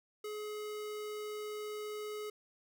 square tone, 422.6 Hz, G#4, 30 cents sharp, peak -40 dBFS, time 0.24-2.3 s, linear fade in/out 5 ms, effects none

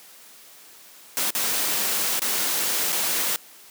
white noise with dropouts, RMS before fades -24 dBFS, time 1.17-3.36 s, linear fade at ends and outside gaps 0 ms, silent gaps 1.305-1.35 / 2.194-2.219 / 2.922-2.927 s, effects white hiss -48 dBFS RMS until 3.7 s + high-pass 200 Hz 12 dB/octave

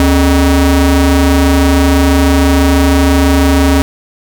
45% pulse ring-modulated tone, 172.9 Hz, F3, 17 cents flat, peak -3 dBFS, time 0-3.82 s, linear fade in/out 0 ms, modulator 99.5 Hz, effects none

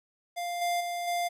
square tone with level steps, 698.5 Hz, F5, in tune, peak -32 / -27 / -32 / -28 dBFS, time 0.36-1.29 s, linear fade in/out 20 ms, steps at 0.61 / 0.8 / 1.07 s, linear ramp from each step 10 ms, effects resampled to 32000 Hz + 11-bit

